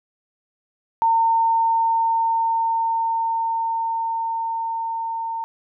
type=tone with level ramp; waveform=sine; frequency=910 Hz; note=A#5; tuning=42 cents flat; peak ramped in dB=-14 to -24 dBFS; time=1.02-5.44 s; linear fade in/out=0 ms; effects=none